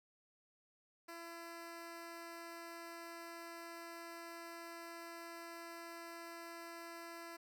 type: tone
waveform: 10% pulse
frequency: 336.8 Hz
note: E4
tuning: 37 cents sharp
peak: -40 dBFS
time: 1.08-7.37 s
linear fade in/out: 10 ms
effects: none